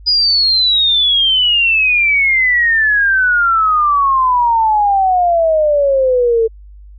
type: exponential sweep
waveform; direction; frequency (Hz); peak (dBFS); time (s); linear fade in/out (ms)
sine; down; 4978 to 443.2; -9; 0.06-6.48; 20
effects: added 50 Hz sine -34 dBFS peak until 6.98 s